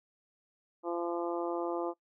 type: harmonic tone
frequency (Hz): 171.7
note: F3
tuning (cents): -29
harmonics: 2 / 3 / 4 / 5 / 6 / 7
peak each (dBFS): -34 / -38 / -40 / -42 / -44 / -45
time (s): 0.83-1.94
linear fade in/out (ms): 50
effects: noise-tail reverb RT60 0.1 s tail -21 dB re dry